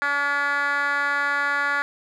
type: tone with band-pass filter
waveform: 10% pulse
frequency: 285.2 Hz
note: C#4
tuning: 49 cents sharp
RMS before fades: -23 dBFS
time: 0.02-1.82 s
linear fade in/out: 0 ms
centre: 1600 Hz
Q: 3
effects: none